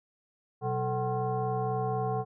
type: tone with frequency modulation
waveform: sine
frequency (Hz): 439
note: A4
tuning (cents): -4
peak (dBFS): -27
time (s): 0.61-2.25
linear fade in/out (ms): 50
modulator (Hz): 314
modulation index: 1.5
effects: none